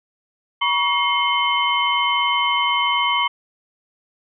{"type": "tone cluster", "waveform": "sine", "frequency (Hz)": [961, 1122, 2137, 3054], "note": ["B5", "C#6", "C7", "G7"], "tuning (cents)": [-48, 21, 36, -46], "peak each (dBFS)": -22, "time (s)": [0.61, 3.28], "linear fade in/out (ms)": 10, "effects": []}